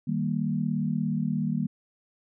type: chord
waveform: sine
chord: Eb major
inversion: none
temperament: equal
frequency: 155.56 / 196 / 233.1 Hz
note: Eb3 / G3 / Bb3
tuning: 0 / 0 / 0 cents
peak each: -29 dBFS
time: 0.07-1.67 s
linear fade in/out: 10 ms
effects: none